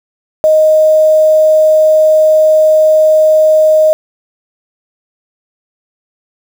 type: tone with quantisation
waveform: sine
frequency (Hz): 623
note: D#5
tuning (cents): +2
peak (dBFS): -4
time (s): 0.44-3.93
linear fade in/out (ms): 0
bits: 5
effects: none